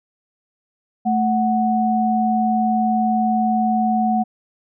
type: tone pair together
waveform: sine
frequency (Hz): 220 / 740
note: A3 / F#5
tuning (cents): 0 / 0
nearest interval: octave + major sixth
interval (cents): 2100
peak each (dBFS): -18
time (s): 1.05-4.24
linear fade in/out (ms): 20
effects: none